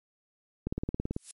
click train, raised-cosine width 3 ms, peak -18 dBFS, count 10, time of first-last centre 0.67-1.165 s, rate 18.2 Hz
violet noise with exponential growth, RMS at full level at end -35 dBFS, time 1.13-1.31 s, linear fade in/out 2 ms, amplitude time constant 39 ms
effects MP3 48 kbps

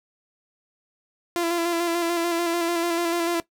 sawtooth tone with vibrato, 340.6 Hz, F4, 43 cents flat, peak -18 dBFS, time 1.36-3.4 s, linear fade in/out 0 ms, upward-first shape square, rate 6.8 Hz, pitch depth 26 cents each way, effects noise-tail reverb RT60 0.1 s tail -17 dB re dry

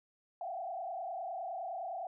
sine tone with frequency modulation, 721 Hz, F#5, 45 cents flat, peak -37 dBFS, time 0.41-2.07 s, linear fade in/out 2 ms, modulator 29.8 Hz, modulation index 2, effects none

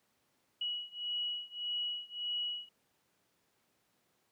sine beating tone pair, 2920 / 2921.7 Hz, F#7 / F#7, -24 / -23 cents, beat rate 1.7 Hz, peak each -38 / -39 dBFS, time 0.61-2.69 s, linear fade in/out 5 ms, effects pink hiss -75 dBFS RMS until 4.31 s + high-pass 150 Hz 12 dB/octave

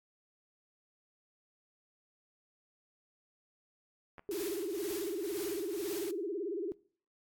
clicks, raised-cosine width 0.5 ms, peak -34 dBFS, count 2, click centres 4.182 / 4.194 s
sine tone with vibrato, 370 Hz, F#4, in tune, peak -34 dBFS, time 4.29-6.72 s, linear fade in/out 0 ms, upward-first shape sine, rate 18 Hz, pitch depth 230 cents each way
white noise with tremolo, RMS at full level -43 dBFS, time 4.31-6.11 s, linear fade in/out 2 ms, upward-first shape triangle, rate 2 Hz, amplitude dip 75%
effects noise-tail reverb RT60 0.5 s tail -22 dB re dry + AAC 64 kbps

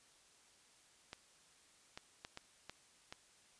clicks, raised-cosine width 0.2 ms, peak -29 dBFS, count 6, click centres 1.131 / 1.975 / 2.249 / 2.374 / 2.696 / 3.125 s, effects white hiss -67 dBFS RMS until 3.59 s + resampled to 22050 Hz

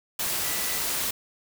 sine tone in noise, 1975.5 Hz, B6, in tune, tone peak -39 dBFS, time 0.44-0.79 s, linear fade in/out 5 ms, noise white, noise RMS -28 dBFS, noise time 0.19-1.11 s, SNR -14 dB, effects none

